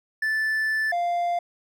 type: tone pair in turn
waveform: triangle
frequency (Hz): 1755 / 696.5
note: A6 / F5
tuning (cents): -5 / -5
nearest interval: octave + major third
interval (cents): 1600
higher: first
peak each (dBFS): -20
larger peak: neither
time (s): 0.22-0.92 / 0.92-1.39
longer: first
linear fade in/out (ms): 5
effects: none